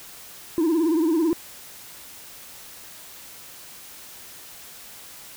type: tone with vibrato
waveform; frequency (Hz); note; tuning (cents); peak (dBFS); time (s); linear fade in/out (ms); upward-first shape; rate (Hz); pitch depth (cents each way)
sine; 324.6; E4; -27; -15; 0.58-1.33; 0; sine; 18; 110
effects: tanh soft clip ceiling -17 dBFS + white hiss -43 dBFS RMS until 5.36 s